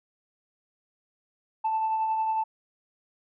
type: tone with tremolo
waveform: sine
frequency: 881 Hz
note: A5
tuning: 2 cents sharp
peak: -21 dBFS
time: 1.64-2.44 s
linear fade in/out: 10 ms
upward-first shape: triangle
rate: 11 Hz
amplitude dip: 40%
effects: tanh soft clip ceiling -20 dBFS